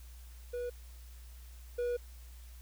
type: tone pair in turn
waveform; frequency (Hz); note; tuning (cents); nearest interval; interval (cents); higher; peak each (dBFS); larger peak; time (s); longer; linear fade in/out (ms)
triangle; 487.1 / 484.5; B4 / B4; -24 / -33; unison; 9; first; -33 / -29; second; 0.53-0.7 / 1.78-1.97; second; 10
effects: added 60 Hz sine -48 dBFS peak until 2.61 s + white hiss -61 dBFS RMS until 2.61 s